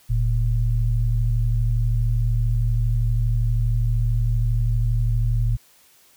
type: tone pair together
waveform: sine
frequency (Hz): 42.4 / 115.1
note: E1 / A#2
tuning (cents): +50 / -22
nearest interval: octave + perfect fourth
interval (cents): 1728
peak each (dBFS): -20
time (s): 0.09-5.57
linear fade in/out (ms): 20
effects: white hiss -55 dBFS RMS until 6.16 s